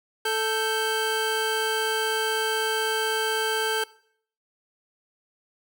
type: tone pair together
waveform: 25% pulse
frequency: 440 / 1568 Hz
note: A4 / G6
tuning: 0 / 0 cents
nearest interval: octave + minor seventh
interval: 2200 cents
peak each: -22 / -23 dBFS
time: 0.25-3.84 s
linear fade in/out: 5 ms
effects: noise-tail reverb RT60 0.6 s tail -21 dB re dry